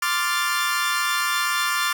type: chord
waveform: sawtooth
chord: D minor seventh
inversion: third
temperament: equal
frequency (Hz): 1046.5 / 1174.7 / 1396.9 / 1760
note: C6 / D6 / F6 / A6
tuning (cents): 0 / 0 / 0 / 0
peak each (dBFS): -25 / -22 / -22 / -23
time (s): 0.02-1.93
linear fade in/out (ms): 5
effects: none